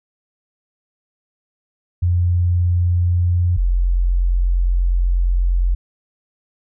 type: tone pair in turn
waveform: sine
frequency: 88.1 / 44.22 Hz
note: F2 / F1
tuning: +16 / +22 cents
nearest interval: octave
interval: 1194 cents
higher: first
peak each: -13 dBFS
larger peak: neither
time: 2.02-3.57 / 3.57-5.75 s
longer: second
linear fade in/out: 10 ms
effects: none